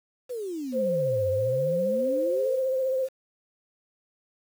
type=exponential two-way sweep; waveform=sine; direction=down then up; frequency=520 to 92.5 to 520 Hz; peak=-30 dBFS; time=0.29-2.6 s; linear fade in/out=20 ms; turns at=1.29 s
type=tone with vibrato; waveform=sine; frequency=523.3 Hz; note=C5; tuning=in tune; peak=-23 dBFS; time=0.72-3.09 s; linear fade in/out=50 ms; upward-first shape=triangle; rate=15 Hz; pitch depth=39 cents each way
effects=8-bit